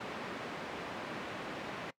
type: band-pass noise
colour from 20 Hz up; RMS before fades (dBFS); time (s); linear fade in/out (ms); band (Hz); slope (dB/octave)
pink; -42; 0-1.91; 10; 220 to 2500; 12
effects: noise-tail reverb RT60 0.1 s tail -20 dB re dry